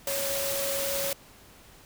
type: tone in noise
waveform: sine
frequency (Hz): 554.4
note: C#5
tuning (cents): 0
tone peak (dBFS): -31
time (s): 0.07-1.13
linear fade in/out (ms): 2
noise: white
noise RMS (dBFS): -31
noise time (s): 0.07-1.13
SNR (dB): -3
effects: pink hiss -53 dBFS RMS until 1.85 s